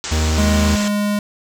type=low-pass noise; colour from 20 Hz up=white; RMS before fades=-27 dBFS; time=0.04-0.88 s; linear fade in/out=0 ms; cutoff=7900 Hz; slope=96 dB/octave
type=tone; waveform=45% pulse; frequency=78.2 Hz; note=D#2; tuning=9 cents sharp; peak=-15 dBFS; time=0.11-0.76 s; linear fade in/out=10 ms
type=tone with pitch glide; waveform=square; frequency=208.3 to 206.3 Hz; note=G#3 to G#3; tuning=+5 to -11 cents; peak=-17 dBFS; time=0.38-1.19 s; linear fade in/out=2 ms; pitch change=-16 cents; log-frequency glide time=0.5-0.87 s
effects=none